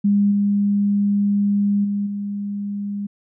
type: tone with level steps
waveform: sine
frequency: 202.7 Hz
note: G#3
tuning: 42 cents flat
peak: -13 / -15 / -19 / -23 dBFS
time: 0.04-3.07 s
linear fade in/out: 10 ms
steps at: 0.31 / 1.84 / 2.06 s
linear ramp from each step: 10 ms
effects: none